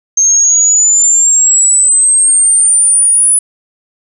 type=exponential sweep; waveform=sine; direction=up; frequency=6370 to 9956 Hz; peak=-5 dBFS; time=0.17-3.39 s; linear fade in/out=5 ms; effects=none